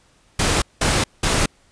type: noise bursts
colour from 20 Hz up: pink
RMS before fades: -18 dBFS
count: 3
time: 0.39-1.46 s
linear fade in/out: 5 ms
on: 230 ms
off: 190 ms
effects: pink hiss -57 dBFS RMS until 1.71 s + resampled to 22050 Hz